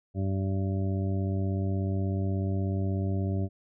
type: harmonic tone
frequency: 96.5 Hz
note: G2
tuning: 27 cents flat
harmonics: 1 / 2 / 3 / 4 / 6 / 7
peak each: -27 / -33 / -37 / -39 / -43 / -44 dBFS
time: 0.14-3.49 s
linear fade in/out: 50 ms
effects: none